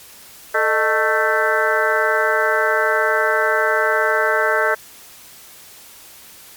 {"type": "harmonic tone with a mistuned harmonic", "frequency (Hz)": 221, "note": "A3", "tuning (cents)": 8, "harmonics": [2, 3, 4, 5, 6, 7, 8, 9], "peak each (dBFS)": [-22, -21, -25, -27, -22, -19, -25, -27], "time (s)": [0.54, 4.75], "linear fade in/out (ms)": 10, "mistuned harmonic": 3, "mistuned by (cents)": -120, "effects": ["white hiss -42 dBFS RMS until 6.56 s", "MP3 96 kbps"]}